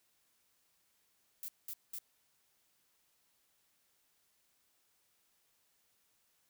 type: noise bursts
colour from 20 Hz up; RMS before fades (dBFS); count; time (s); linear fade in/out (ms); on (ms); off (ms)
violet; -43; 3; 1.43-1.986; 0; 52; 200
effects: white hiss -75 dBFS RMS until 6.49 s